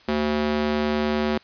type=tone with high-pass filter; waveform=square; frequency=75 Hz; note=D2; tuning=37 cents sharp; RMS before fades=-23 dBFS; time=0.08-1.38 s; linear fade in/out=5 ms; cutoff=260 Hz; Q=1.4; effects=white hiss -52 dBFS RMS until 1.43 s + resampled to 11025 Hz